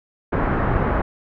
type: low-pass noise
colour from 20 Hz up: pink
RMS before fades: -20 dBFS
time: 0.32-1.02 s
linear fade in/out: 10 ms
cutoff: 1600 Hz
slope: 24 dB/octave
effects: none